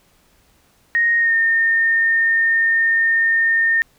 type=tone with pitch glide; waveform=sine; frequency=1864.7 to 1824.2 Hz; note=A#6 to A#6; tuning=0 to -38 cents; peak=-13 dBFS; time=0.95-3.82 s; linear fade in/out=0 ms; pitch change=-38 cents; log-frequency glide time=1.19-1.34 s; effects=pink hiss -57 dBFS RMS until 3.98 s